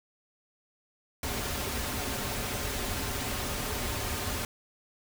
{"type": "noise with comb filter", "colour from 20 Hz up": "pink", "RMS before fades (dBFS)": -33, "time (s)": [1.23, 4.45], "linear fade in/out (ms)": 2, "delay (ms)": 6.1, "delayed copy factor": -0.5, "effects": []}